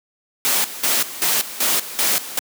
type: noise with tremolo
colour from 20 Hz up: white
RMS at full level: -18 dBFS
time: 0.45-2.39 s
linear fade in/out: 0 ms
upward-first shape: square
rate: 2.6 Hz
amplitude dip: 80%
effects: high-pass 200 Hz 12 dB/octave